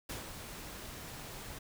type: noise with ADSR envelope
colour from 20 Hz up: pink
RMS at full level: -40 dBFS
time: 0.09-1.59 s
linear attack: 6 ms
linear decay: 140 ms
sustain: -6 dB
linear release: 11 ms
effects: none